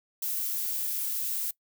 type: noise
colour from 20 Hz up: violet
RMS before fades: -31 dBFS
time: 0.22-1.51 s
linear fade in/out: 5 ms
effects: noise-tail reverb RT60 0.1 s tail -22 dB re dry